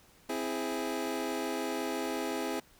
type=chord; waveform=25% pulse; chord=C augmented; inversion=none; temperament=equal; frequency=261.6 / 329.6 / 415.3 Hz; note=C4 / E4 / G#4; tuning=0 / 0 / 0 cents; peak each=-33 dBFS; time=0.29-2.6 s; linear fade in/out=5 ms; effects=pink hiss -61 dBFS RMS until 2.79 s